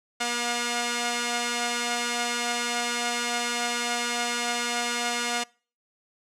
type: tone pair together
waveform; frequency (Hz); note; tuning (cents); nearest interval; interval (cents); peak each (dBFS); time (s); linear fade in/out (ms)
5% pulse; 239.7 / 715.6; A#3 / F5; +48 / +42; octave + perfect fifth; 1894; -17; 0.2-5.44; 10
effects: noise-tail reverb RT60 0.4 s tail -25 dB re dry + low-pass 9000 Hz 12 dB/octave